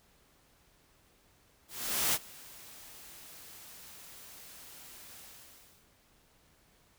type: noise with ADSR envelope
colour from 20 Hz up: white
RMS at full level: -28 dBFS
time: 1.68-5.89 s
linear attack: 460 ms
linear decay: 41 ms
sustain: -23 dB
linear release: 690 ms
effects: pink hiss -66 dBFS RMS until 6.98 s